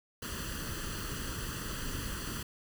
pink noise with comb filter, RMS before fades -38 dBFS, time 0.22-2.43 s, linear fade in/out 5 ms, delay 0.66 ms, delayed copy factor +0.75, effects none

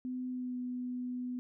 sine tone with pitch glide, 253.1 to 248.9 Hz, B3 to B3, +43 to +14 cents, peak -35 dBFS, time 0.05-1.39 s, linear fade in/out 0 ms, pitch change -29 cents, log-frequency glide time 0.29-0.57 s, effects none

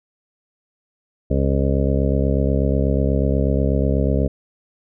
harmonic tone, 68.2 Hz, C#2, 28 cents flat, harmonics 1 / 2 / 3 / 4 / 6 / 7 / 8 / 9, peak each -19 / -22 / -24 / -25 / -27 / -27 / -28 / -29 dBFS, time 1.3-4.28 s, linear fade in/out 10 ms, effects none

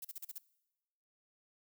violet noise bursts, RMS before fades -44 dBFS, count 6, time 0.02-0.383 s, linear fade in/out 5 ms, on 28 ms, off 39 ms, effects noise-tail reverb RT60 1.0 s tail -21 dB re dry

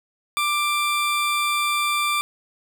20% pulse tone, 1180 Hz, D6, 8 cents sharp, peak -15 dBFS, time 0.37-2.21 s, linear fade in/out 0 ms, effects none

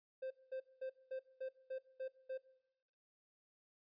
triangle tone bursts, 523.3 Hz, C5, in tune, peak -39 dBFS, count 8, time 0.22-2.378 s, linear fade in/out 10 ms, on 86 ms, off 210 ms, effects noise-tail reverb RT60 0.9 s tail -19 dB re dry + resampled to 11025 Hz

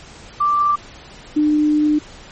sine tone pair in turn, 1174.7 / 300.9 Hz, D6 / D4, 0 / +42 cents, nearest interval 2 octaves, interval 2358 cents, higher first, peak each -13 / -12 dBFS, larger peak second, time 0.4-0.76 / 1.36-1.99 s, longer second, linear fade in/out 10 ms, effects pink hiss -40 dBFS RMS until 2.31 s + MP3 32 kbps

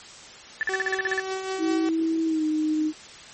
sine tone bursts, 1760 Hz, A6, in tune, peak -21 dBFS, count 10, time 0.61-1.197 s, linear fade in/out 0 ms, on 20 ms, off 43 ms
sawtooth tone with tremolo, 380.2 Hz, F#4, 47 cents sharp, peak -22 dBFS, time 0.69-1.89 s, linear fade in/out 2 ms, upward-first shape triangle, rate 5.1 Hz, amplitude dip 50%
sine tone with pitch glide, 324.8 to 309.1 Hz, E4 to D#4, -26 to -11 cents, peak -21 dBFS, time 1.58-2.93 s, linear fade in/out 50 ms, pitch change -85 cents, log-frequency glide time 2.25-2.44 s
effects white hiss -44 dBFS RMS until 3.33 s + MP3 32 kbps

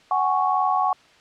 sine chord, F# suspended second, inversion none, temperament equal with one note detuned, 747.7 / 830.6 / 1108.7 Hz, F#5 / G#5 / C#6, +18 / 0 / 0 cents, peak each -22 / -24 / -22 dBFS, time 0.11-0.93 s, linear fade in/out 2 ms, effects white hiss -53 dBFS RMS until 1.2 s + low-pass 4000 Hz 12 dB/octave

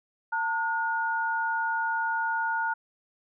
sine tone pair together, 900 / 1441.1 Hz, A5 / F#6, +39 / -46 cents, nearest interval minor sixth, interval 815 cents, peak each -28 dBFS, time 0.32-2.74 s, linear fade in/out 10 ms, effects none

